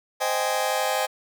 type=chord; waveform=sawtooth; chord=Ab major seventh; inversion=first; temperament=just; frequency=519.1 / 623 / 778.7 / 830.6 Hz; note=C5 / Eb5 / G5 / Ab5; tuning=-14 / +2 / -12 / 0 cents; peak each=-24 dBFS; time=0.2-1.07 s; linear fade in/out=20 ms; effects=none